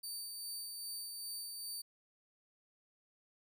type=tone with tremolo; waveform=20% pulse; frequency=4603 Hz; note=D8; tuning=36 cents flat; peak=-35 dBFS; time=0.03-1.82 s; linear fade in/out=10 ms; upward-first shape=sine; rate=2.5 Hz; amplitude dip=30%; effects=none